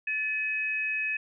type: tone pair together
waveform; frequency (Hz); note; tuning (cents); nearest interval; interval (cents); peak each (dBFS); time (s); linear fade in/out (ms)
sine; 1744.6 / 2540; A6 / D#7; -15 / +35; perfect fifth; 650; -33 / -28; 0.07-1.17; 5
effects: none